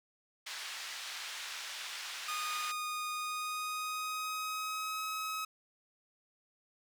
white band-pass noise, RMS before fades -43 dBFS, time 0.46-2.72 s, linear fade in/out 10 ms, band 1200 to 4500 Hz, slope 12 dB/octave
sawtooth tone with pitch glide, 1232 to 1276.9 Hz, D#6 to D#6, -17 to +44 cents, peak -32 dBFS, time 2.28-5.45 s, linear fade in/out 5 ms, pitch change +61 cents, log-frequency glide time 3.1-5.02 s
effects none

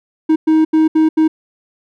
triangle tone bursts at uneven times, 315.4 Hz, D#4, 24 cents sharp, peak -6 dBFS, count 5, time 0.29-0.36 / 0.47-0.65 / 0.73-0.88 / 0.95-1.09 / 1.17-1.28 s, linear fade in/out 10 ms, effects none

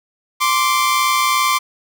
sawtooth tone pair together, 1046.5 / 1169.2 Hz, C6 / D6, 0 / -8 cents, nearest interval major second, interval 192 cents, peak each -13 dBFS, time 0.4-1.59 s, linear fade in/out 20 ms, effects none

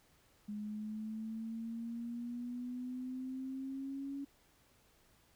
sine exponential sweep, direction up, 207.7 to 280 Hz, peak -39 dBFS, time 0.48-4.25 s, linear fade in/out 10 ms, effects pink hiss -69 dBFS RMS until 5.35 s

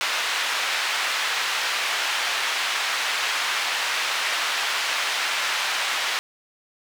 white band-pass noise, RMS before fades -25 dBFS, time 0.01-6.19 s, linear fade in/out 0 ms, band 930 to 3200 Hz, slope 12 dB/octave, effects none

